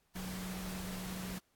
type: tone in noise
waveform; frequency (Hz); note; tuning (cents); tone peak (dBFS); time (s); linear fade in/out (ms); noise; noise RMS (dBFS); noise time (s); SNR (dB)
sine; 185; F#3; 0; -41; 0.15-1.39; 10; pink; -45; 0.15-1.39; +1
effects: pink hiss -75 dBFS RMS until 1.55 s + AAC 64 kbps